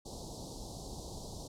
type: band-stop noise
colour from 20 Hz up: pink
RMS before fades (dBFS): -44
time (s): 0.05-1.48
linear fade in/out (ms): 10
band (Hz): 920 to 3900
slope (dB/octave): 48
effects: low-pass 8000 Hz 12 dB/octave